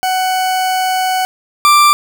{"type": "tone pair in turn", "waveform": "40% pulse", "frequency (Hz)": [746, 1178.7], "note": ["F#5", "D6"], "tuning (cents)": [14, 6], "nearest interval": "minor sixth", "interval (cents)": 792, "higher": "second", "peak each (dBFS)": [-12, -5], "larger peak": "second", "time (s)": [[0.03, 1.25], [1.65, 1.93]], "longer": "first", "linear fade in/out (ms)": 0, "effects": []}